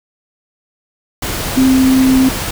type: tone in noise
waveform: sine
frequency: 261.6 Hz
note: C4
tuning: in tune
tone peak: -7 dBFS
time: 1.57-2.29 s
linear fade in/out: 5 ms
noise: pink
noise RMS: -20 dBFS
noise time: 1.22-2.51 s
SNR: +10 dB
effects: none